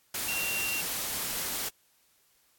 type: tone in noise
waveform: sine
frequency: 2750 Hz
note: F7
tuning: 27 cents flat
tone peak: -31 dBFS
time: 0.28-0.81 s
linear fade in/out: 5 ms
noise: white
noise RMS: -33 dBFS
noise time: 0.14-1.69 s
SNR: -1 dB
effects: white hiss -67 dBFS RMS until 2.58 s + AAC 64 kbps